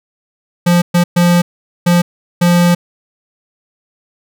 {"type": "tone bursts at uneven times", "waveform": "square", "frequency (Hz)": 174.61, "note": "F3", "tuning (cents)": 0, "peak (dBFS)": -8, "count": 5, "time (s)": [[0.66, 0.82], [0.94, 1.04], [1.16, 1.42], [1.86, 2.02], [2.41, 2.75]], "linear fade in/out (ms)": 10, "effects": []}